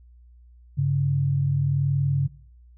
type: tone pair together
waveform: sine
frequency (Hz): 98.99 / 140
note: G2 / C#3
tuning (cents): +17 / +18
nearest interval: tritone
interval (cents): 601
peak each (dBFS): -27 / -20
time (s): 0.77-2.28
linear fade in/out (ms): 20
effects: noise-tail reverb RT60 0.6 s tail -21 dB re dry + added 60 Hz sine -48 dBFS peak until 2.77 s